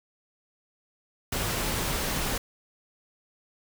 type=noise; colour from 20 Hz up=pink; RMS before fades=-29 dBFS; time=1.32-2.38 s; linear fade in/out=5 ms; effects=none